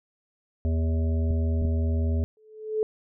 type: harmonic tone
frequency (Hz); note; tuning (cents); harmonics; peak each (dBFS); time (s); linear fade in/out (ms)
81; E2; -30; 1 / 3 / 5 / 7 / 8; -22 / -32 / -38 / -41 / -43; 0.65-2.24; 0
type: clicks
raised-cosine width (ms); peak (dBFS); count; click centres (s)
5; -21; 3; 1.308 / 1.621 / 1.651
type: tone with exponential growth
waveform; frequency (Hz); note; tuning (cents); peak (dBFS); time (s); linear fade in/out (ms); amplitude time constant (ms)
sine; 433.1; A4; -27; -19; 2.37-2.83; 1; 100
effects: none